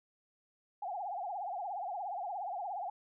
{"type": "tone with vibrato", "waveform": "sine", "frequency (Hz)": 760, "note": "F#5", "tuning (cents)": 46, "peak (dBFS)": -36, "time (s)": [0.82, 2.9], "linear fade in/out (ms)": 5, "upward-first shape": "triangle", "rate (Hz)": 17, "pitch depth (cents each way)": 210, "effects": []}